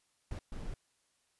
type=noise bursts at uneven times; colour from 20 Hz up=brown; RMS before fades=-40 dBFS; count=2; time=0.31-0.39 / 0.52-0.74 s; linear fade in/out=2 ms; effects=white hiss -75 dBFS RMS until 1.39 s + resampled to 24000 Hz